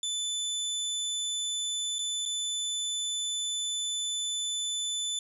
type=tone with dropouts; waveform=25% pulse; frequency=3505 Hz; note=A7; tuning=7 cents flat; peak=-26 dBFS; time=0.03-5.19 s; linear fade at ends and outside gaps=2 ms; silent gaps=1.985-1.99 / 2.254-2.259 s; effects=resampled to 32000 Hz + 10-bit